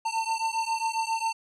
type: beating tone pair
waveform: square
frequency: 896 / 903.4 Hz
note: A5 / A5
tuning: +31 / +45 cents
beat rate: 7.4 Hz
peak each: -30 dBFS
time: 0.05-1.33 s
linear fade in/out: 10 ms
effects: resampled to 22050 Hz